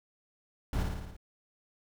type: noise with echo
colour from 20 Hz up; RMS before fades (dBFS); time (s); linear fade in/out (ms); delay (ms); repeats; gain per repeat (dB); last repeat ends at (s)
brown; -30; 0.73-0.83; 2; 56; 6; -3; 1.166
effects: none